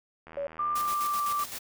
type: click train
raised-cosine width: 0.5 ms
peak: -31 dBFS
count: 54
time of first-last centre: 0.27-0.929 s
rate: 80.4 Hz
type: tone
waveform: sine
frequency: 565 Hz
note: C#5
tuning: 33 cents sharp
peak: -29 dBFS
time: 0.37-0.47 s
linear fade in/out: 2 ms
type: tone with pitch glide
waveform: sine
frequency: 1191 to 1172.6 Hz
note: D6 to D6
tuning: +24 to -3 cents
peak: -26 dBFS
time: 0.59-1.44 s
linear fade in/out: 5 ms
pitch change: -27 cents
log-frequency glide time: 0.71-1.23 s
type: noise with tremolo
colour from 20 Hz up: white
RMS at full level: -37 dBFS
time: 0.75-1.59 s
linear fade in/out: 10 ms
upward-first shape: square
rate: 7.8 Hz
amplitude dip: 50%
effects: none